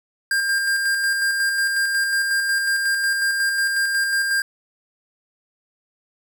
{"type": "tone with tremolo", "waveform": "square", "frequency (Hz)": 1600, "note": "G6", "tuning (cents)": 35, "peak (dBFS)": -18, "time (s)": [0.31, 4.42], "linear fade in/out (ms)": 2, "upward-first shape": "square", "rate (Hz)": 5.5, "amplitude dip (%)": 30, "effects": []}